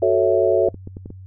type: chord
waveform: sine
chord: F# minor seventh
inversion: none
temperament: equal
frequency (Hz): 370 / 440 / 554.4 / 659.3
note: F#4 / A4 / C#5 / E5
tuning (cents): 0 / 0 / 0 / 0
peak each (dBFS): -19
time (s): 0.02-0.69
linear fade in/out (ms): 5
type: clicks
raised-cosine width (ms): 3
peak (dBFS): -21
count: 6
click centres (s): 0.686 / 0.744 / 0.874 / 0.969 / 1.059 / 1.104
effects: noise-tail reverb RT60 0.1 s tail -25 dB re dry + added 94 Hz sine -36 dBFS peak until 1.26 s